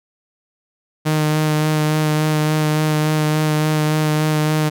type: tone with vibrato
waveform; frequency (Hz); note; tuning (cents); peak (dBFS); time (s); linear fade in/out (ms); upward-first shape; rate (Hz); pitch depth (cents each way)
sawtooth; 153.7; D#3; -21; -11; 1.05-4.7; 20; sine; 3.5; 15
effects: none